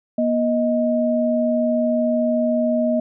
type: tone pair together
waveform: sine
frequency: 239.8 / 626.3 Hz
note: A#3 / D#5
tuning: +49 / +11 cents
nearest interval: octave + perfect fourth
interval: 1662 cents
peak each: -19 dBFS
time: 0.18-3 s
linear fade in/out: 5 ms
effects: none